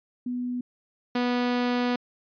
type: tone pair in turn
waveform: sine / sawtooth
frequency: 246.9 / 245.2 Hz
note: B3 / B3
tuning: 0 / -12 cents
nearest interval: unison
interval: 12 cents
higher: first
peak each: -27 / -19 dBFS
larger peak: second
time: 0.26-0.61 / 1.15-1.96 s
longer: second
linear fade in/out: 5 ms
effects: resampled to 11025 Hz